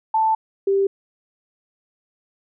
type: tone pair in turn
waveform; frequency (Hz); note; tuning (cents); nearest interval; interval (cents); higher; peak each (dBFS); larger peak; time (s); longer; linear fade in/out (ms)
sine; 882 / 392.9; A5 / G4; +4 / +4; octave + major second; 1400; first; -15; neither; 0.14-0.35 / 0.67-0.87; first; 5
effects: none